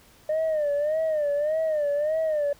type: tone with vibrato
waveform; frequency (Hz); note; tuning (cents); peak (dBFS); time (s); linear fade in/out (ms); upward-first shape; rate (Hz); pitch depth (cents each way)
sine; 607; D#5; -43; -20; 0.29-2.53; 5; sine; 1.7; 100
effects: tanh soft clip ceiling -20 dBFS + pink hiss -55 dBFS RMS until 2.59 s